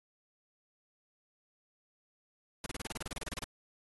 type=noise bursts; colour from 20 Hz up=pink; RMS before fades=-39 dBFS; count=16; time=2.64-3.442 s; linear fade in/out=2 ms; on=22 ms; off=30 ms; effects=AAC 32 kbps